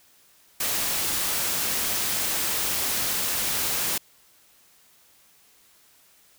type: noise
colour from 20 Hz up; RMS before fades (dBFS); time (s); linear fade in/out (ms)
white; -26; 0.6-3.98; 5
effects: white hiss -58 dBFS RMS until 6.38 s